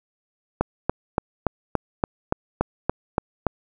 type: click train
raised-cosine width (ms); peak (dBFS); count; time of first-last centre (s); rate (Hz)
1; -5; 11; 0.61-3.467; 3.5
effects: none